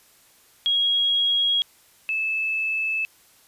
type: tone pair in turn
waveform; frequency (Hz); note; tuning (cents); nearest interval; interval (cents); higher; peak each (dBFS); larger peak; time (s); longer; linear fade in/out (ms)
sine; 3297 / 2617; G#7 / E7; -13 / -13; major third; 400; first; -18 / -22; first; 0.66-1.62 / 2.09-3.05; neither; 0
effects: white hiss -56 dBFS RMS until 3.47 s + resampled to 32000 Hz